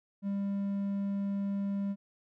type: tone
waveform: triangle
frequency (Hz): 199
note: G3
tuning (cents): +26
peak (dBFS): -28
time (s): 0.22-1.96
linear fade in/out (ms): 50
effects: none